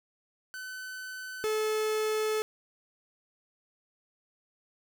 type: tone pair in turn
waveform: 45% pulse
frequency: 1514 / 432.3 Hz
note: F#6 / A4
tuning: +39 / -31 cents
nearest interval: octave + minor seventh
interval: 2170 cents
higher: first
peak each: -38 / -27 dBFS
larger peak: second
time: 0.54-1.44 / 1.44-2.42 s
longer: second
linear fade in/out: 0 ms
effects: none

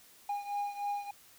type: beating tone pair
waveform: triangle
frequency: 814 / 817.3 Hz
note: G#5 / G#5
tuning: -35 / -28 cents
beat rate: 3.3 Hz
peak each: -33 / -37 dBFS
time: 0.29-1.11 s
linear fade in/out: 5 ms
effects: white hiss -59 dBFS RMS until 1.38 s

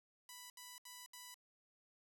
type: tone bursts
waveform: 5% pulse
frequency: 989 Hz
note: B5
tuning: 2 cents sharp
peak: -40 dBFS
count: 4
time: 0.29-1.343 s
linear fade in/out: 2 ms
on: 210 ms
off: 71 ms
effects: none

